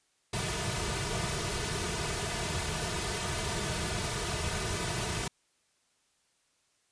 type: noise with comb filter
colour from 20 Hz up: pink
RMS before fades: -33 dBFS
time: 0.33-5.28 s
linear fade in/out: 5 ms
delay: 3.7 ms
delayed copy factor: -0.8
effects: white hiss -72 dBFS RMS until 6.91 s + resampled to 22050 Hz